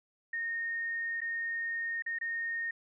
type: tone with dropouts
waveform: sine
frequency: 1845 Hz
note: A#6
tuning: 18 cents flat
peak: -32 dBFS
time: 0.33-2.71 s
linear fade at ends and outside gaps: 5 ms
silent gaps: 1.206-1.215 / 2.023-2.062 / 2.187-2.211 s
effects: none